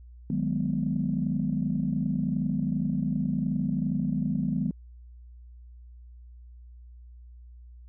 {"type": "chord", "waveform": "sine", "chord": "G# minor seventh", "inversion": "second", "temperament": "equal with one note detuned", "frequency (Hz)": [154.94, 185, 207.7, 246.9], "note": ["D#3", "F#3", "G#3", "B3"], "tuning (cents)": [-7, 0, 0, 0], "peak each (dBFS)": -30, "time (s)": [0.3, 4.71], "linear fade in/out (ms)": 2, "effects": ["tanh soft clip ceiling -15 dBFS", "added 60 Hz sine -45 dBFS peak until 7.88 s"]}